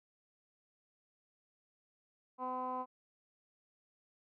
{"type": "tone with low-pass filter", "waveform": "15% pulse", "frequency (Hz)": 254.5, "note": "C4", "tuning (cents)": -48, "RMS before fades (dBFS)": -39, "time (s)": [2.38, 2.86], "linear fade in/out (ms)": 50, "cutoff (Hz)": 1000, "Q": 4.8, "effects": []}